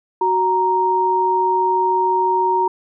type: tone pair together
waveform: sine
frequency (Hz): 371.9 / 933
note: F#4 / A#5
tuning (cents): +9 / +1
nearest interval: octave + major third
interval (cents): 1592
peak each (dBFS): -20 / -15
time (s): 0.21-2.68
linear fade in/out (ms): 5
effects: none